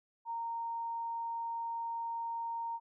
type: tone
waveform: sine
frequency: 925 Hz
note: A#5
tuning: 14 cents flat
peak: -35 dBFS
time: 0.25-2.8 s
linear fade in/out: 50 ms
effects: none